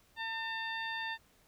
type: harmonic tone with a mistuned harmonic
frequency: 901 Hz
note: A5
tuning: 41 cents sharp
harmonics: 1 / 2 / 3 / 4 / 5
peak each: -41 / -38 / -46 / -44 / -52 dBFS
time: 0.16-1.18 s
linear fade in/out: 50 ms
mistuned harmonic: 5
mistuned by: +45 cents
effects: pink hiss -67 dBFS RMS until 1.47 s